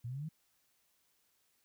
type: exponential sweep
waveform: sine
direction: up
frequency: 113.8 to 164.5 Hz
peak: -38 dBFS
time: 0.04-0.29 s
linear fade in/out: 10 ms
effects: white hiss -75 dBFS RMS until 1.64 s